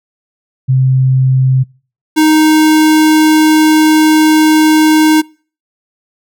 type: tone pair in turn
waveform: sine / square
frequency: 130.81 / 311.1 Hz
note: C3 / D#4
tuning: 0 / 0 cents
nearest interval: octave + minor third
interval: 1500 cents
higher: second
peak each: -6 dBFS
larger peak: neither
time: 0.68-1.64 / 2.16-5.22 s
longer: second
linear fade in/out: 20 ms
effects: noise-tail reverb RT60 0.4 s tail -25 dB re dry